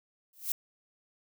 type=noise with exponential growth; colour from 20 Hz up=violet; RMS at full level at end=-27 dBFS; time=0.33-0.52 s; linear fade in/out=2 ms; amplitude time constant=41 ms; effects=none